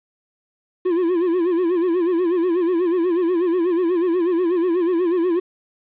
triangle tone with vibrato, 349.2 Hz, F4, in tune, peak -14 dBFS, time 0.85-5.4 s, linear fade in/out 10 ms, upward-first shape sine, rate 8.2 Hz, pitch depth 110 cents each way, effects resampled to 8000 Hz + 8-bit

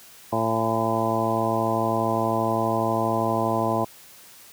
harmonic tone with a mistuned harmonic, 112.4 Hz, A2, 37 cents sharp, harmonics 1 / 2 / 3 / 4 / 5 / 6 / 7 / 8 / 9, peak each -30 / -29 / -29 / -32 / -30 / -27 / -30 / -33 / -28 dBFS, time 0.32-3.85 s, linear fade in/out 10 ms, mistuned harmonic 7, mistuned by +54 cents, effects white hiss -48 dBFS RMS until 4.52 s + high-pass 60 Hz 12 dB/octave

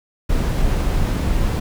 brown noise, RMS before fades -18 dBFS, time 0.29-1.6 s, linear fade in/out 10 ms, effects none

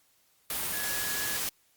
sine tone in noise, 1686 Hz, G#6, 26 cents sharp, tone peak -37 dBFS, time 0.73-1.37 s, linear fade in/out 2 ms, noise white, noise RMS -32 dBFS, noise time 0.5-1.49 s, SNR -8 dB, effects white hiss -67 dBFS RMS until 1.76 s + Opus 48 kbps

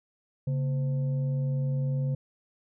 sine tone with frequency modulation, 138.59 Hz, C#3, in tune, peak -25 dBFS, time 0.47-2.15 s, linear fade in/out 5 ms, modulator 376 Hz, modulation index 0.32, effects none

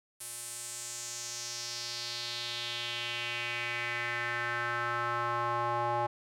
square tone with band-pass filter sweep, 119.2 Hz, A#2, 39 cents sharp, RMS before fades -35 dBFS, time 0.2-6.07 s, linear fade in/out 10 ms, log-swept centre 10000 to 850 Hz, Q 3, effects none

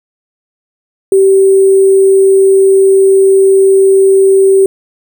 sine tone with sample-and-hold, 387.1 Hz, G4, 22 cents flat, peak -3 dBFS, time 1.12-4.66 s, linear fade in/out 2 ms, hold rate 8820 Hz, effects none

